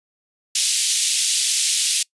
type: band-pass noise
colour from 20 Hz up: white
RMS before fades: -20 dBFS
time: 0.55-2.03 s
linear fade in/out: 5 ms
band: 2800 to 10000 Hz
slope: 24 dB/octave
effects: noise-tail reverb RT60 0.1 s tail -24 dB re dry + resampled to 24000 Hz